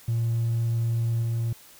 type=tone with level steps; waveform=triangle; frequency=115.7 Hz; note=A#2; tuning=13 cents flat; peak=-19 / -21 dBFS; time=0.08-1.53 s; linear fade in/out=5 ms; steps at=1.22 s; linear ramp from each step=10 ms; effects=tanh soft clip ceiling -18 dBFS + white hiss -51 dBFS RMS until 1.79 s